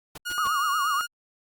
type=noise bursts; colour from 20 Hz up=pink; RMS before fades=-40 dBFS; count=3; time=0.15-0.477 s; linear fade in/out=5 ms; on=29 ms; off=120 ms
type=tone with pitch glide; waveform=sawtooth; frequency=1439 to 1424.1 Hz; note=F#6 to F6; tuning=-49 to +33 cents; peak=-25 dBFS; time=0.25-1.07 s; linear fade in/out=20 ms; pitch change=-18 cents; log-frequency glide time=0.38-0.52 s
type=tone with vibrato; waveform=sine; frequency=1188 Hz; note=D6; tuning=20 cents sharp; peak=-23 dBFS; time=0.38-1.01 s; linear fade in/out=0 ms; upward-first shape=triangle; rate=8.4 Hz; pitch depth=170 cents each way
effects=Opus 48 kbps